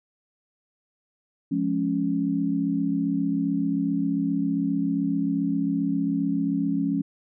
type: chord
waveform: sine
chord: Db major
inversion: first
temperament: equal with one note detuned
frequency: 174.61 / 209.9 / 277.2 Hz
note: F3 / Ab3 / Db4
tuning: 0 / +19 / 0 cents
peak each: -28 / -28 / -24 dBFS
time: 1.51-7.02 s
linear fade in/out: 10 ms
effects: none